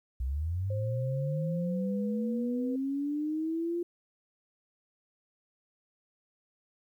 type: linear sweep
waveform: sine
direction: up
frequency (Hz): 60 to 349.2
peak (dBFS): -29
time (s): 0.2-3.83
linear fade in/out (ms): 5
type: tone with pitch glide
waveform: sine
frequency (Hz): 529 to 487.9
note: C5 to B4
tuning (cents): +19 to -21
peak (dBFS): -36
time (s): 0.7-2.76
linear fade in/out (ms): 5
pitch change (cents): -140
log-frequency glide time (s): 1.55-2.09
effects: 11-bit